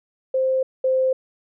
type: tone pair in turn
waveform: sine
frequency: 523.3 / 521 Hz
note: C5 / C5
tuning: 0 / -7 cents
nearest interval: unison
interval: 7 cents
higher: first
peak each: -17 / -16 dBFS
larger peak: second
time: 0.34-0.63 / 0.84-1.13 s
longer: neither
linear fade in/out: 5 ms
effects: none